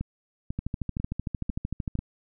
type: two click trains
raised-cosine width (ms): 5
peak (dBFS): -18 / -17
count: 5 / 19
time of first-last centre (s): 0.01-1.99 / 0.59-1.954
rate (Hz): 2.02 / 13.2
effects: none